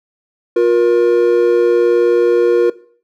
triangle tone pair together, 355.6 / 474.7 Hz, F4 / A#4, +31 / +31 cents, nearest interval perfect fourth, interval 500 cents, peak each -10 dBFS, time 0.56-2.7 s, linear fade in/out 5 ms, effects noise-tail reverb RT60 0.5 s tail -19 dB re dry

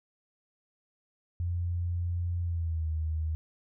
sine tone with pitch glide, 87.1 to 78.95 Hz, F2 to D#2, -4 to +26 cents, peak -28 dBFS, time 1.4-3.35 s, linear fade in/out 0 ms, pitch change -170 cents, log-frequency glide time 2.41-2.88 s, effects none

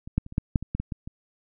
clicks, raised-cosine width 5 ms, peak -26 / -9 / -28 / -27 / -10 / -8 / -21 / -15 / -17 / -18 / -24 dBFS, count 11, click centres 0.075 / 0.18 / 0.264 / 0.324 / 0.381 / 0.558 / 0.626 / 0.75 / 0.8 / 0.922 / 1.075 s, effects none

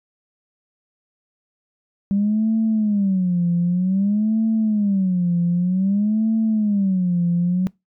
sine tone with vibrato, 196 Hz, G3, in tune, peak -15 dBFS, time 2.11-7.67 s, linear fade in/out 0 ms, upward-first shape sine, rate 0.53 Hz, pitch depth 220 cents each way, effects noise-tail reverb RT60 0.2 s tail -24 dB re dry + tanh soft clip ceiling -11 dBFS

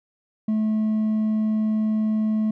sine tone with hard clipping, 216.5 Hz, A3, 28 cents flat, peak -20 dBFS, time 0.48-2.51 s, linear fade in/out 5 ms, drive 2 dB, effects none

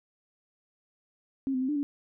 sine tone with pitch steps, 269.7 / 256.4 / 261 / 296.9 / 285.3 Hz, C#4 / C4 / C4 / D4 / C#4, -47 / -35 / -4 / +19 / +50 cents, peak -26 dBFS, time 1.47-1.83 s, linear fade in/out 0 ms, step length 72 ms, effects none

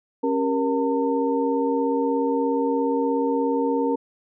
sine tone cluster, 273.8 / 393.9 / 470.8 / 904 Hz, C#4 / G4 / A#4 / A5, -21 / +8 / +17 / +47 cents, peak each -23 / -31 / -23 / -28 dBFS, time 0.23-3.96 s, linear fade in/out 10 ms, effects none

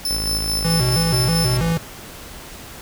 sawtooth tone with tremolo, 5280 Hz, E8, 2 cents sharp, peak -17 dBFS, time 0.05-1.57 s, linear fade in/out 2 ms, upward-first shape square, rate 4.6 Hz, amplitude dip 35%
sawtooth tone, 54 Hz, A1, 32 cents flat, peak -21 dBFS, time 0.1-1.73 s, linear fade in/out 10 ms
square tone with vibrato, 143.9 Hz, D3, 35 cents flat, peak -18 dBFS, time 0.64-1.78 s, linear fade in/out 10 ms, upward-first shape square, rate 3.1 Hz, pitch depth 250 cents each way
effects pink hiss -37 dBFS RMS until 2.81 s

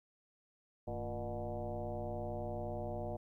sine tone with frequency modulation, 349.2 Hz, F4, in tune, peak -37 dBFS, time 0.87-3.17 s, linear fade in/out 10 ms, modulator 126 Hz, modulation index 3.1, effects 13-bit

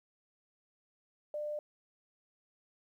sine tone, 597 Hz, D5, 28 cents sharp, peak -35 dBFS, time 1.34-1.59 s, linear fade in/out 2 ms, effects 12-bit

